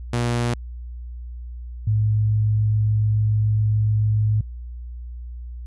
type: tone pair in turn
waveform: sawtooth / sine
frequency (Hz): 119.8 / 107.04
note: A#2 / A2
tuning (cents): +48 / -47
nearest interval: major second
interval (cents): 195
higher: first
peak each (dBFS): -16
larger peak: neither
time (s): 0.13-0.54 / 1.87-4.41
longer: second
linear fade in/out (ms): 5
effects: added 60 Hz sine -31 dBFS peak until 5.66 s + resampled to 24000 Hz